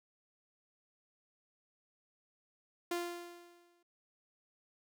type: tone with exponential decay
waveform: sawtooth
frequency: 347.4 Hz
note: F4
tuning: 9 cents flat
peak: -29 dBFS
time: 2.91-3.83 s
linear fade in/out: 5 ms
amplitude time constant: 200 ms
effects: none